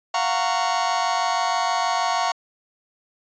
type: chord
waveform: 40% pulse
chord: Gb major seventh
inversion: third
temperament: just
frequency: 693.7 / 740 / 925 / 1110 Hz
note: F5 / Gb5 / Bb5 / Db6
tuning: -12 / 0 / -14 / +2 cents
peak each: -25 dBFS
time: 0.14-2.32 s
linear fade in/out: 5 ms
effects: resampled to 16000 Hz